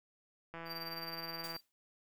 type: click train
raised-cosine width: 0.5 ms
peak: -31 dBFS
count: 171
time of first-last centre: 0.54-1.564 s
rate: 166 Hz
type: tone with tremolo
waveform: square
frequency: 4699 Hz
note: D8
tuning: in tune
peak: -40 dBFS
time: 0.65-1.61 s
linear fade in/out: 50 ms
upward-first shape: triangle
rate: 19 Hz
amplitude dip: 85%
type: noise with exponential decay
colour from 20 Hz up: white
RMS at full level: -48 dBFS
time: 1.44-1.72 s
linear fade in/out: 0 ms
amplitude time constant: 60 ms
effects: none